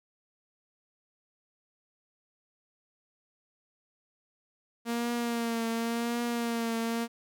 sawtooth tone with vibrato, 233.1 Hz, A#3, in tune, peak -25 dBFS, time 4.85-7.08 s, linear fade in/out 50 ms, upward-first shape triangle, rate 0.91 Hz, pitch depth 42 cents each way, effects none

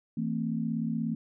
sine chord, A minor, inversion second, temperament equal with one note detuned, 164.81 / 224.9 / 261.6 Hz, E3 / A3 / C4, 0 / +38 / 0 cents, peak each -33 / -30 / -36 dBFS, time 0.17-1.15 s, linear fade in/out 5 ms, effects none

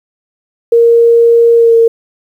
sine tone with pitch glide, 466.2 to 458.7 Hz, A#4 to A#4, 0 to -28 cents, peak -3 dBFS, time 0.72-1.88 s, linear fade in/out 5 ms, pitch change -28 cents, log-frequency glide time 1.55-1.75 s, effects 7-bit

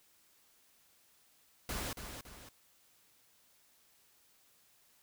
pink noise with echo, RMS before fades -39 dBFS, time 1.69-1.93 s, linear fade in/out 2 ms, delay 280 ms, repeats 2, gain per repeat -7 dB, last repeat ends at 2.49 s, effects white hiss -68 dBFS RMS until 5.02 s

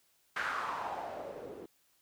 blue noise with low-pass filter sweep, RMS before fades -39 dBFS, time 0.36-1.66 s, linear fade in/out 5 ms, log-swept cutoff 1600 to 360 Hz, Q 3.9, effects white hiss -71 dBFS RMS until 2.01 s

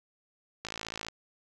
click train, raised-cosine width 0.2 ms, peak -19 dBFS, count 25, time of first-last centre 0.65-1.085 s, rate 55.2 Hz, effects none

